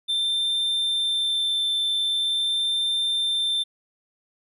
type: tone with vibrato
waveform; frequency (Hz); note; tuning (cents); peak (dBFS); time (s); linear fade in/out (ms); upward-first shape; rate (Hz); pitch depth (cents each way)
triangle; 3565; A7; +22; -20; 0.08-3.64; 20; sine; 0.43; 8
effects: none